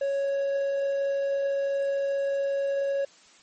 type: tone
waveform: triangle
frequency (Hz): 554.4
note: C#5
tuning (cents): 0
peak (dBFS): -22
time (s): 0.01-3.05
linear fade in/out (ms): 5
effects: white hiss -55 dBFS RMS until 3.42 s + MP3 32 kbps